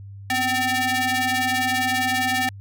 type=ring-modulated tone; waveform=sawtooth; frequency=515 Hz; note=C5; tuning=28 cents flat; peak=-13 dBFS; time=0.3-2.49 s; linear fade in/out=2 ms; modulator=1280 Hz; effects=added 99 Hz sine -36 dBFS peak until 2.6 s